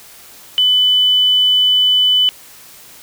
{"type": "tone", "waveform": "sine", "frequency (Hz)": 3000, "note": "F#7", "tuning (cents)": 23, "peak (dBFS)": -9, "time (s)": [0.58, 2.29], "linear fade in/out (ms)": 0, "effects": ["white hiss -40 dBFS RMS until 3.02 s"]}